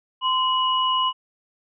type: tone pair together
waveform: sine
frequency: 1032 / 2924 Hz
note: C6 / F#7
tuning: -24 / -21 cents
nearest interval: octave + tritone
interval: 1803 cents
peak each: -20 / -23 dBFS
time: 0.21-1.13 s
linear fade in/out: 50 ms
effects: none